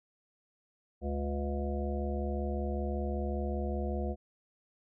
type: harmonic tone with a mistuned harmonic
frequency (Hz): 71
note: C#2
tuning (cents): +42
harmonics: 1 / 3 / 5 / 7 / 9 / 10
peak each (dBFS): -33 / -38 / -40 / -41 / -43 / -43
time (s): 1.01-4.16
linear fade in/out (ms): 50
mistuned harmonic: 9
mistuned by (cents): -39
effects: none